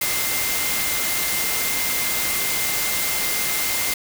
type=tone in noise; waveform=sine; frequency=2093 Hz; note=C7; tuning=in tune; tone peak=-29 dBFS; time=0.01-3.94 s; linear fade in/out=5 ms; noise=white; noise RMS=-23 dBFS; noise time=0.01-3.94 s; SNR=-9 dB; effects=none